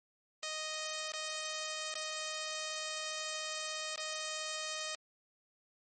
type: tone with dropouts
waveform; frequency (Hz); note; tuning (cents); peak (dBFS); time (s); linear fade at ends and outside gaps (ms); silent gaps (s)
5% pulse; 622.3; D#5; 0; -26; 0.43-4.95; 1; 1.12-1.136 / 1.941-1.953 / 3.959-3.977
effects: MP3 32 kbps